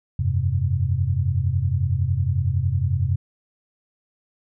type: chord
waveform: sine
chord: F suspended second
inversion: none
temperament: just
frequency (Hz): 87.31 / 98.22 / 130.96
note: F2 / G2 / C3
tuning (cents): 0 / +4 / +2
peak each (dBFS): -23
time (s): 0.19-3.16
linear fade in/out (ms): 5
effects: none